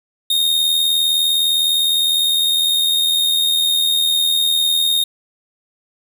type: tone with amplitude modulation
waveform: 45% pulse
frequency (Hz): 3702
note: A#7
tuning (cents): -13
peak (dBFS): -12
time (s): 0.3-5.04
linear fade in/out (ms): 5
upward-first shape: sine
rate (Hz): 79.8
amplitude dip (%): 45
effects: none